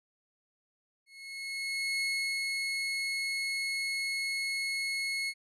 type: tone with ADSR envelope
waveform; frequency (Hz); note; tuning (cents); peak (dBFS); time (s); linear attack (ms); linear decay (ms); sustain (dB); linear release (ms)
30% pulse; 2179; C#7; -30; -26; 1.06-5.34; 950; 390; -2; 55
effects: resampled to 24000 Hz